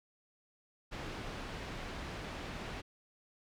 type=low-pass noise; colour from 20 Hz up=pink; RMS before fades=-43 dBFS; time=0.91-2.82 s; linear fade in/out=20 ms; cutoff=3700 Hz; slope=12 dB/octave; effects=none